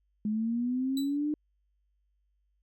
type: linear sweep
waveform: sine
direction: up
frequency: 208.9 to 303.5 Hz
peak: -27 dBFS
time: 0.25-1.34 s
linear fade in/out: 2 ms
type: tone with exponential decay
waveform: sawtooth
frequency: 3951 Hz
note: B7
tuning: in tune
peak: -32 dBFS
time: 0.97-1.17 s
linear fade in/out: 2 ms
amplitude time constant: 43 ms
effects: added 50 Hz sine -70 dBFS peak until 2.62 s